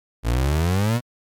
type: exponential sweep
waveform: 30% pulse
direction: up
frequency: 54.3 to 124.7 Hz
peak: -15 dBFS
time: 0.23-1.01 s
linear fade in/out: 50 ms
effects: MP3 96 kbps